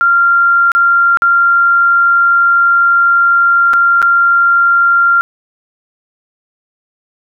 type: tone with dropouts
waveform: sine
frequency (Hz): 1386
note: F6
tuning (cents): -14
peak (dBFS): -6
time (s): 0.01-5.21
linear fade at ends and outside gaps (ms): 0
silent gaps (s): 0.718-0.75 / 1.172-1.221 / 3.733-3.737 / 4.018-4.026
effects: none